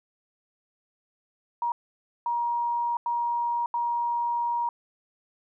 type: tone bursts at uneven times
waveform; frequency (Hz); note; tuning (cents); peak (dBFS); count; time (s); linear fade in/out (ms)
sine; 948; A#5; +29; -24; 4; 1.62-1.72 / 2.26-2.97 / 3.06-3.66 / 3.74-4.69; 2
effects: none